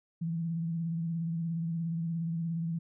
sine tone with vibrato, 166 Hz, E3, 12 cents sharp, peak -30 dBFS, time 0.21-2.79 s, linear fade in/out 10 ms, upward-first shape sine, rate 17 Hz, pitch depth 43 cents each way, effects none

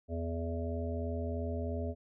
harmonic tone with a mistuned harmonic, 83 Hz, E2, 12 cents sharp, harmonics 1 / 3 / 5 / 7 / 8, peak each -35 / -40 / -42 / -43 / -44 dBFS, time 0.08-1.95 s, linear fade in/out 50 ms, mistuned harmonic 5, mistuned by +16 cents, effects none

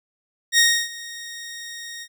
15% pulse tone with ADSR envelope, 1864.7 Hz, A#6, in tune, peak -6 dBFS, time 0.52-2.08 s, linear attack 62 ms, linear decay 300 ms, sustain -21 dB, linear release 58 ms, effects none

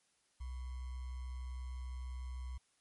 sine tone with sample-and-hold, 63.2 Hz, B1, 41 cents sharp, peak -40 dBFS, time 0.4-2.58 s, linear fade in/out 10 ms, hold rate 1050 Hz, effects white hiss -75 dBFS RMS until 2.8 s + MP3 48 kbps

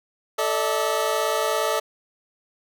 25% pulse chord, A suspended fourth, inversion none, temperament equal with one note detuned, 440 / 587.3 / 644.6 Hz, A4 / D5 / E5, 0 / 0 / -39 cents, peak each -22 dBFS, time 0.38-1.8 s, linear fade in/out 10 ms, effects none

